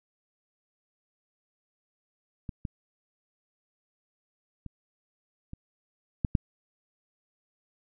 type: clicks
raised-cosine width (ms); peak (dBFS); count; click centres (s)
5; -23 / -21 / -27 / -27 / -13 / -9; 6; 2.492 / 2.652 / 4.663 / 5.534 / 6.248 / 6.352
effects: none